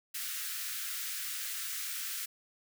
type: high-pass noise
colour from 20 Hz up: white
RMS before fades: -38 dBFS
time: 0.14-2.26 s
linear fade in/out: 10 ms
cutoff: 1300 Hz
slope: 48 dB/octave
effects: none